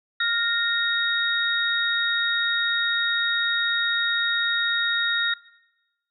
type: tone cluster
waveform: sine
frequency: 1407 / 1852 / 3748 Hz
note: F6 / A#6 / A#7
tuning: +12 / -12 / +9 cents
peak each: -25 dBFS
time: 0.2-5.34 s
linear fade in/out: 5 ms
effects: noise-tail reverb RT60 1.0 s tail -20 dB re dry